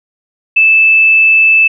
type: tone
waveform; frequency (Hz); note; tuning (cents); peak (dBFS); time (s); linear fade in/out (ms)
sine; 2630; E7; -5; -4; 0.56-1.68; 10
effects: none